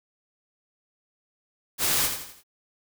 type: noise with echo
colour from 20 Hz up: white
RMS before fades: -24 dBFS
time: 1.78-2.1 s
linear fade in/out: 50 ms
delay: 84 ms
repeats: 4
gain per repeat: -7 dB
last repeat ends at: 2.436 s
effects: none